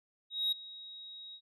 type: tone with ADSR envelope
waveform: sine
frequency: 3795 Hz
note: A#7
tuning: 30 cents sharp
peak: -25 dBFS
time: 0.3-1.41 s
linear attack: 220 ms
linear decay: 9 ms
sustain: -20 dB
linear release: 68 ms
effects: tanh soft clip ceiling -26 dBFS